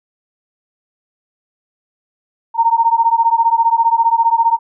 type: beating tone pair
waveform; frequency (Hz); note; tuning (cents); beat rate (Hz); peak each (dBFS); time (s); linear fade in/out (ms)
sine; 913 / 928; A#5 / A#5; -36 / -8; 15; -13; 2.54-4.59; 50
effects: none